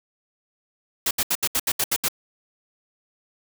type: noise bursts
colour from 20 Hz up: white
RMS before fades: -22 dBFS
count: 9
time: 1.06-2.085 s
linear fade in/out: 5 ms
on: 49 ms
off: 73 ms
effects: none